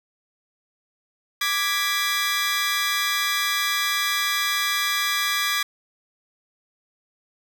20% pulse chord, G# diminished, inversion second, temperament equal, 1174.7 / 1661.2 / 1975.5 Hz, D6 / G#6 / B6, 0 / 0 / 0 cents, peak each -21 dBFS, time 1.41-5.63 s, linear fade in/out 5 ms, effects none

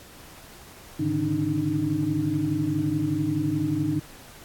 sine tone cluster, 104.4 / 141.7 / 153.4 / 282.8 / 307.6 Hz, G#2 / C#3 / D#3 / C#4 / D#4, +10 / +38 / -24 / +35 / -20 cents, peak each -32 / -31 / -30 / -31 / -25 dBFS, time 0.99-4 s, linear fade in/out 10 ms, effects pink hiss -47 dBFS RMS until 4.44 s + AAC 64 kbps

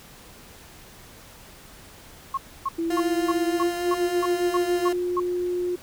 sine tone bursts, 1084 Hz, C#6, 39 cents flat, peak -22 dBFS, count 10, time 2.34-5.2 s, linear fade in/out 5 ms, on 34 ms, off 280 ms
sine tone with pitch glide, 332.5 to 356.4 Hz, E4 to F4, +15 to +35 cents, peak -23 dBFS, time 2.78-5.76 s, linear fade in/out 10 ms, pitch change +120 cents, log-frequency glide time 3.49-3.89 s
30% pulse tone with vibrato, 349.2 Hz, F4, in tune, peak -23 dBFS, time 2.9-4.93 s, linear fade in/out 5 ms, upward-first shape sine, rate 6.7 Hz, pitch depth 9 cents each way
effects pink hiss -47 dBFS RMS until 5.82 s

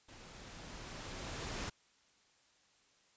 pink noise with level ramp, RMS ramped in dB -55 to -40 dBFS, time 0.08-1.7 s, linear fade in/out 10 ms, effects white hiss -70 dBFS RMS until 3.16 s + resampled to 16000 Hz

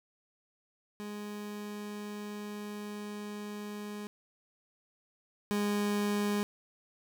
30% pulse tone pair in turn, 207.7 / 205.9 Hz, G#3 / G#3, 0 / -15 cents, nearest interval unison, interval 15 cents, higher first, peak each -36 / -26 dBFS, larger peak second, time 1-4.07 / 5.51-6.43 s, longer first, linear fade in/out 0 ms, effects none

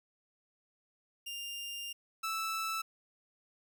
sawtooth tone pair in turn, 2800 / 1316.9 Hz, F7 / E6, +4 / -2 cents, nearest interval octave + minor second, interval 1306 cents, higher first, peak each -36 / -30 dBFS, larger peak second, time 1.26-1.93 / 2.23-2.82 s, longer first, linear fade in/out 10 ms, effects none

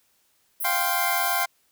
white high-pass noise, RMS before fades -29 dBFS, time 0.6-1.44 s, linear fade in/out 10 ms, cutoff 9700 Hz, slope 96 dB/octave
25% pulse chord, F suspended second, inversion none, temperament equal, 698.5 / 784 / 1046.5 Hz, F5 / G5 / C6, 0 / 0 / 0 cents, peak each -24 dBFS, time 0.64-1.46 s, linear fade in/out 10 ms
effects white hiss -66 dBFS RMS until 1.71 s

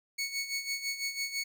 20% pulse tone with tremolo, 2217 Hz, C#7, in tune, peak -25 dBFS, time 0.18-1.44 s, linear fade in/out 10 ms, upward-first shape sine, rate 6 Hz, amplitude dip 70%, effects none

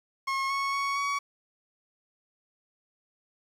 30% pulse tone with pitch steps, 1083 / 1103 / 1113 / 1126 Hz, C#6 / C#6 / C#6 / C#6, -41 / -9 / +7 / +27 cents, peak -24 dBFS, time 0.27-1.19 s, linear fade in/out 10 ms, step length 230 ms, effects low-pass 6000 Hz 12 dB/octave + 9-bit

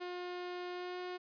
sawtooth tone with pitch glide, 357.4 to 361.1 Hz, F4 to F#4, +40 to -42 cents, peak -36 dBFS, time 0-1.18 s, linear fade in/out 20 ms, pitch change +18 cents, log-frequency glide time 0.72-0.99 s, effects resampled to 11025 Hz

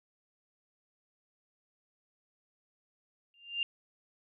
sine tone with exponential growth, 2794 Hz, F7, in tune, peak -26 dBFS, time 3.34-3.63 s, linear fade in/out 1 ms, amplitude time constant 63 ms, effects none

